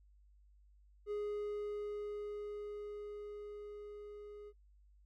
triangle tone with level ramp, 415.3 Hz, G#4, in tune, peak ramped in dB -34 to -47 dBFS, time 1.06-4.53 s, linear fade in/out 50 ms, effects noise-tail reverb RT60 0.1 s tail -24 dB re dry + added 50 Hz sine -62 dBFS peak until 5.05 s

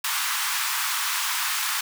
pink high-pass noise, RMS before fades -26 dBFS, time 0.04-1.81 s, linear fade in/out 5 ms, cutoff 940 Hz, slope 48 dB/octave, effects none

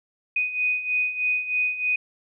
sine beating tone pair, 2489 / 2492.2 Hz, D#7 / D#7, 0 / +2 cents, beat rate 3.2 Hz, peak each -28 / -23 dBFS, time 0.36-1.96 s, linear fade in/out 5 ms, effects none

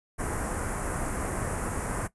pink band-stop noise, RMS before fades -31 dBFS, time 0.18-2.08 s, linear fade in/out 20 ms, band 1800 to 8300 Hz, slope 24 dB/octave, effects noise-tail reverb RT60 0.1 s tail -17 dB re dry + resampled to 24000 Hz

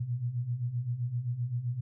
sine beating tone pair, 116.54 / 124.24 Hz, A#2 / B2, 0 / +11 cents, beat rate 7.7 Hz, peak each -36 / -31 dBFS, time 0-1.81 s, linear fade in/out 10 ms, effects none

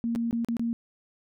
sine tone with dropouts, 232.6 Hz, A#3, 4 cents flat, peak -25 dBFS, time 0.04-0.73 s, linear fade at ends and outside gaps 0 ms, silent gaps 0.151-0.159 / 0.31-0.328 / 0.447-0.486 / 0.568-0.595 s, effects none

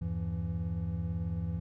triangle tone cluster, 80.9 / 99.1 / 167.5 Hz, E2 / G2 / E3, -32 / +19 / +28 cents, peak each -34 / -35 / -33 dBFS, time 0.01-1.6 s, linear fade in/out 10 ms, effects none

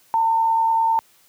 sine tone with amplitude modulation, 904 Hz, A5, 47 cents sharp, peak -14 dBFS, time 0.14-0.99 s, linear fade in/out 0 ms, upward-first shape sine, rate 70 Hz, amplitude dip 30%, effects white hiss -56 dBFS RMS until 1.28 s + high-pass 80 Hz 12 dB/octave

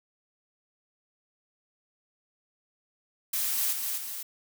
blue noise with echo, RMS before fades -29 dBFS, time 3.33-3.73 s, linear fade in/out 5 ms, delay 250 ms, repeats 2, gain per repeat -4 dB, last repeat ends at 4.23 s, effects none

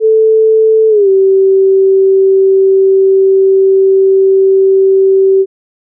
sine tone with pitch glide, 440 to 385.3 Hz, A4 to G4, 0 to -30 cents, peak -4 dBFS, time 0-5.46 s, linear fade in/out 50 ms, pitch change -230 cents, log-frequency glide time 0.89-1.09 s, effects none

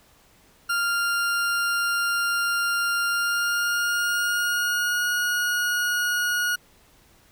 40% pulse tone with pitch glide, 1396.9 to 1447 Hz, F6 to F#6, 0 to -39 cents, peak -21 dBFS, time 0.69-6.56 s, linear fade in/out 10 ms, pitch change +61 cents, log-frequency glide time 3.08-5.1 s, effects pink hiss -57 dBFS RMS until 7.31 s

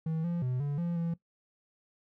triangle tone with pitch steps, 160.6 / 172 / 126.4 / 143.6 / 171.7 / 168.1 Hz, E3 / F3 / B2 / D3 / F3 / E3, -45 / -26 / +41 / -39 / -29 / +34 cents, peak -27 dBFS, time 0.06-1.14 s, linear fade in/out 5 ms, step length 180 ms, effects noise-tail reverb RT60 0.1 s tail -18 dB re dry

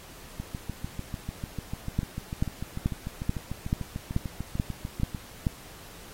two click trains, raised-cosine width 5 ms, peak -20 / -12 dBFS, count 33 / 9, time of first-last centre 0.4-5.148 / 1.99-5.468 s, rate 6.74 / 2.3 Hz, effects pink hiss -48 dBFS RMS until 6.13 s + AAC 48 kbps

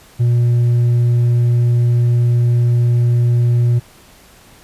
triangle tone with hard clipping, 120 Hz, B2, 49 cents flat, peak -9 dBFS, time 0.19-3.8 s, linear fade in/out 20 ms, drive 1 dB, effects pink hiss -45 dBFS RMS until 4.63 s + resampled to 32000 Hz

